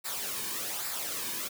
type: noise with flanger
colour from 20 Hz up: white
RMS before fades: -35 dBFS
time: 0.04-1.49 s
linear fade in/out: 20 ms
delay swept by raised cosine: 0.32 to 1.52 ms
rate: 1.2 Hz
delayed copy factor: -0.6
effects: none